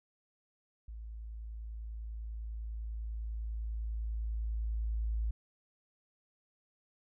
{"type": "tone with level ramp", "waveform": "sine", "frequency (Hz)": 55, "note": "A1", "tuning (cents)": 0, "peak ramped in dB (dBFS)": [-42, -30], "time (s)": [0.88, 5.31], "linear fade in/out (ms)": 5, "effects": []}